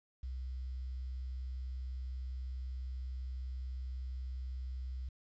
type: tone with quantisation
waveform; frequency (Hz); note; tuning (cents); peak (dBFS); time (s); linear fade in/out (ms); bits
sine; 63.9; C2; -40; -38; 0.23-5.09; 5; 11
effects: resampled to 16000 Hz